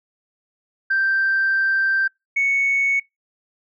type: tone pair in turn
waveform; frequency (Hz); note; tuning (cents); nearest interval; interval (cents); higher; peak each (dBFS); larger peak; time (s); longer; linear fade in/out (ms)
sine; 1568 / 2217; G6 / C#7; 0 / 0; tritone; 600; second; -15; neither; 0.9-2.08 / 2.36-3; first; 10
effects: noise-tail reverb RT60 0.2 s tail -26 dB re dry + tanh soft clip ceiling -12 dBFS